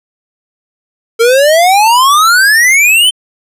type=exponential sweep; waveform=square; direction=up; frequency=448.6 to 3136 Hz; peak=-5 dBFS; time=1.19-3.11 s; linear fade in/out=20 ms; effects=resampled to 32000 Hz